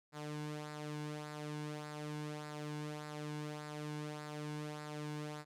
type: tone with flanger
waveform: sawtooth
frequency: 150.2 Hz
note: D3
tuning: 39 cents sharp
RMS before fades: -44 dBFS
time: 0.12-5.45 s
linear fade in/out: 50 ms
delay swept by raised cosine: 0.32 to 1.62 ms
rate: 1.7 Hz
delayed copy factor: -0.55
effects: low-pass 10000 Hz 12 dB/octave